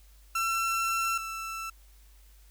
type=tone pair in turn; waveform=30% pulse; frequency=1347 / 1330 Hz; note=E6 / E6; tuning=+37 / +15 cents; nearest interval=unison; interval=22 cents; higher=first; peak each=-24 / -32 dBFS; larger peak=first; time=0.35-1.18 / 1.18-1.7 s; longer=first; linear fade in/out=5 ms; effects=added 50 Hz sine -53 dBFS peak until 2.5 s + white hiss -63 dBFS RMS until 2.5 s